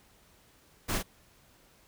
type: noise with echo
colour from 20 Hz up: pink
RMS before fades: -31 dBFS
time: 0.88-0.99 s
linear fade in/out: 20 ms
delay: 41 ms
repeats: 1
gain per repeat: -4 dB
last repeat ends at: 1.031 s
effects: pink hiss -62 dBFS RMS until 1.87 s